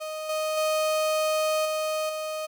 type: tone with level steps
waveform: 35% pulse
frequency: 622.3 Hz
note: D#5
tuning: in tune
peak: -30 / -24 / -21 / -24 / -28 dBFS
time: 0-2.47 s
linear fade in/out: 20 ms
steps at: 0.29 / 0.57 / 1.65 / 2.09 s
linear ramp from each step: 5 ms
effects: none